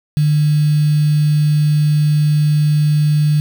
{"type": "tone with quantisation", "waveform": "sine", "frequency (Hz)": 150, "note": "D3", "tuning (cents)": 37, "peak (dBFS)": -10, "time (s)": [0.17, 3.4], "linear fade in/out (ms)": 0, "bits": 5, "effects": []}